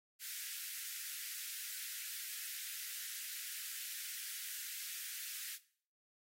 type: high-pass noise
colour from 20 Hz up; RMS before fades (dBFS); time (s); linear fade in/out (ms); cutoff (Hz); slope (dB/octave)
white; -45; 0.19-5.59; 50; 1500; 48
effects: noise-tail reverb RT60 0.5 s tail -17 dB re dry + AAC 48 kbps